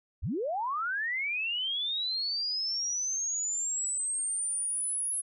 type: linear sweep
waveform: sine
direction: up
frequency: 41.47 to 10740 Hz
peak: -29 dBFS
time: 0.22-5.22 s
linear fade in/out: 20 ms
effects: none